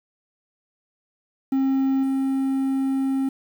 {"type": "tone with level steps", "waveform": "triangle", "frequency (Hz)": 268.3, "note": "C4", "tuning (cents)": 44, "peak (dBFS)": [-16, -18], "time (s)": [1.52, 3.29], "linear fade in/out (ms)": 5, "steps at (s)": 2.03, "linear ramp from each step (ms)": 5, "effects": ["8-bit"]}